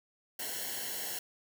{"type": "noise with comb filter", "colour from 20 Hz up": "white", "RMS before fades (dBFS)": -38, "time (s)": [0.39, 1.19], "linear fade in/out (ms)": 5, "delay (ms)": 0.82, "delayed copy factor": -0.8, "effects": []}